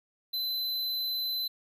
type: tone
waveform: square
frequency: 4036 Hz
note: B7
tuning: 37 cents sharp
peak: -30 dBFS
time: 0.33-1.48 s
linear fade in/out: 10 ms
effects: none